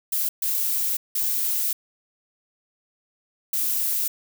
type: noise bursts at uneven times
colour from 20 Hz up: violet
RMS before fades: -24 dBFS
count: 4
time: 0.12-0.29 / 0.42-0.97 / 1.15-1.73 / 3.53-4.08 s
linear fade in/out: 5 ms
effects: none